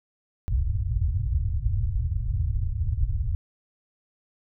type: low-pass noise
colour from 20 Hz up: white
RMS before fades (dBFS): -25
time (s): 0.48-3.35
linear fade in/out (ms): 0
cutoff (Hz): 110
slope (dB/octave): 48
effects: none